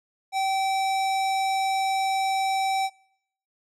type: tone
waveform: square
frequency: 772 Hz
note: G5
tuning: 27 cents flat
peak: -23 dBFS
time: 0.32-2.9 s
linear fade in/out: 50 ms
effects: noise-tail reverb RT60 0.7 s tail -24 dB re dry + low-pass 9000 Hz 12 dB/octave